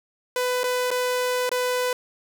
sawtooth tone with dropouts, 499.2 Hz, B4, 19 cents sharp, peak -18 dBFS, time 0.36-1.93 s, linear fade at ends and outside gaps 2 ms, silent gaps 0.634-0.64 / 0.906-0.913 / 1.493-1.515 s, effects none

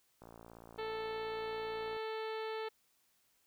click train, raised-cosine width 1 ms, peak -39 dBFS, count 101, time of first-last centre 0.22-1.965 s, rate 57.3 Hz
harmonic tone, 440 Hz, A4, in tune, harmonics 1 / 2 / 3 / 4 / 5 / 6 / 7 / 8 / 9 / 10, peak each -39 / -45 / -49 / -51 / -53 / -55 / -56 / -57 / -58 / -59 dBFS, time 0.78-2.69 s, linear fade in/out 10 ms
effects white hiss -74 dBFS RMS until 3.46 s

